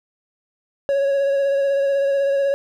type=tone with vibrato; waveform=triangle; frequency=554.4 Hz; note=C#5; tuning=in tune; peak=-14 dBFS; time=0.89-2.54 s; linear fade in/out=0 ms; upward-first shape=sine; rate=16 Hz; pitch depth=21 cents each way; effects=none